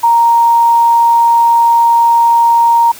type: tone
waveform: sine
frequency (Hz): 932.3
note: A#5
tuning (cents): 0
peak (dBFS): -5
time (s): 0.03-2.92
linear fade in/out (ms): 10
effects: white hiss -33 dBFS RMS until 2.99 s